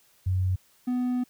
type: tone pair in turn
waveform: sine / triangle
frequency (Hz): 92.8 / 248.8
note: F#2 / B3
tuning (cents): +6 / +13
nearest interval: octave + perfect fourth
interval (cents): 1707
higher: second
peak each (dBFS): -22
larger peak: neither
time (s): 0.26-0.56 / 0.87-1.24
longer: second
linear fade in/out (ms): 10
effects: white hiss -62 dBFS RMS until 1.29 s